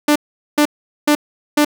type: tone bursts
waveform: sawtooth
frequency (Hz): 296.1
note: D4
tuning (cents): +14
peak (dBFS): -6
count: 4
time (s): 0.08-1.648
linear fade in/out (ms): 5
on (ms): 77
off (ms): 420
effects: none